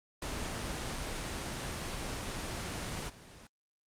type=noise with level steps; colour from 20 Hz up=pink; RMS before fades=-37 / -52 dBFS; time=0.22-3.47 s; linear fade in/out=2 ms; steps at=3.08 s; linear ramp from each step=20 ms; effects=low-pass 9000 Hz 12 dB/octave + Opus 24 kbps